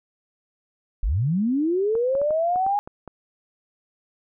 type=linear sweep; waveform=sine; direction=up; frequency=35 to 830.6 Hz; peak=-19 dBFS; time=1.03-2.79 s; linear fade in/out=0 ms
type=clicks; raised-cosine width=1 ms; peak=-23 dBFS; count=8; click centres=1.953 / 2.152 / 2.216 / 2.307 / 2.559 / 2.665 / 2.875 / 3.077 s
effects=none